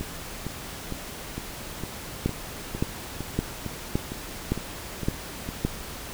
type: two click trains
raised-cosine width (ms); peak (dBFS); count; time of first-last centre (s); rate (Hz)
3; -18 / -10; 13 / 7; 0.01-5.489 / 2.26-5.65; 2.19 / 1.77
effects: pink hiss -38 dBFS RMS until 6.13 s